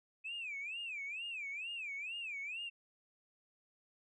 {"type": "tone with vibrato", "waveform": "sine", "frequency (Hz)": 2500, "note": "D#7", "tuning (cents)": 8, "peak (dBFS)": -39, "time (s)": [0.24, 2.7], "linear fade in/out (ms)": 20, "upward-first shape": "sine", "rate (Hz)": 2.2, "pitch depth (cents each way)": 220, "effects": ["tanh soft clip ceiling -36 dBFS"]}